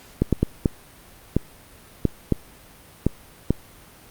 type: clicks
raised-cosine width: 3 ms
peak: -4 dBFS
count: 9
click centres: 0.22 / 0.327 / 0.43 / 0.658 / 1.366 / 2.053 / 2.323 / 3.066 / 3.506 s
effects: pink hiss -48 dBFS RMS until 4.1 s + Opus 48 kbps